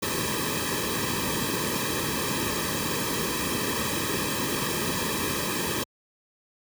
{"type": "noise with comb filter", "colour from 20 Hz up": "pink", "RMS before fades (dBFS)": -28, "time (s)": [0.02, 5.84], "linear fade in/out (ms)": 10, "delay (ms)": 1.4, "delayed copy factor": -0.95, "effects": ["high-pass 60 Hz 12 dB/octave"]}